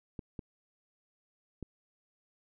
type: clicks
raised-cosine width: 3 ms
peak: -27 dBFS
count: 3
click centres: 0.192 / 0.392 / 1.627 s
effects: none